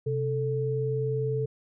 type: tone pair together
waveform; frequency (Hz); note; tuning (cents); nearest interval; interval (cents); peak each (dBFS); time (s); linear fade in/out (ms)
sine; 130.81 / 440; C3 / A4; 0 / 0; octave + major sixth; 2100; -28; 0.06-1.46; 10
effects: none